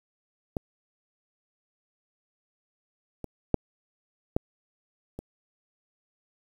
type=clicks; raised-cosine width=2 ms; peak=-15 / -22 / -7 / -10 / -23 dBFS; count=5; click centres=0.568 / 3.243 / 3.543 / 4.365 / 5.19 s; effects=8-bit